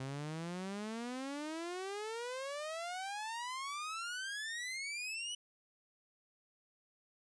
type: exponential sweep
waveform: sawtooth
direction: up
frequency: 130 to 2981 Hz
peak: -36 dBFS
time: 0-5.35 s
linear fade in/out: 5 ms
effects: resampled to 22050 Hz